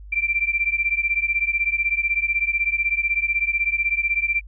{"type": "beating tone pair", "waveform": "sine", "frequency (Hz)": [2347, 2363], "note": ["D7", "D7"], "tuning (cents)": [-2, 10], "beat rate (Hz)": 16, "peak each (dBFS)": -22, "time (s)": [0.12, 4.41], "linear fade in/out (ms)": 10, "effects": ["added 50 Hz sine -37 dBFS peak until 4.47 s"]}